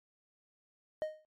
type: tone with exponential decay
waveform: triangle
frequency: 620 Hz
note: D#5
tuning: 6 cents flat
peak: -27 dBFS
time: 1.02-1.25 s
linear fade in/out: 0 ms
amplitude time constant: 50 ms
effects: MP3 64 kbps